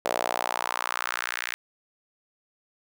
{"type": "tone with high-pass filter sweep", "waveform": "sawtooth", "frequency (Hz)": 60.1, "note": "B1", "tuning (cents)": -46, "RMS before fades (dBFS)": -30, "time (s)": [0.05, 1.54], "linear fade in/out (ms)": 0, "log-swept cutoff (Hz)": [580, 1900], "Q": 2.3, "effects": []}